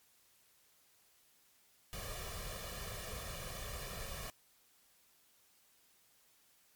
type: noise with comb filter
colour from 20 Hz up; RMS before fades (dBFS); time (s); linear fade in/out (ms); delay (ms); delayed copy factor
pink; -44; 1.93-4.3; 0; 1.7; +0.75
effects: white hiss -69 dBFS RMS until 6.75 s + MP3 96 kbps